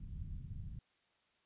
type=low-pass noise; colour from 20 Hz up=pink; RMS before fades=-45 dBFS; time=0-0.79 s; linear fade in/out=5 ms; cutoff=160 Hz; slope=24 dB/octave; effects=white hiss -75 dBFS RMS until 1.45 s + resampled to 8000 Hz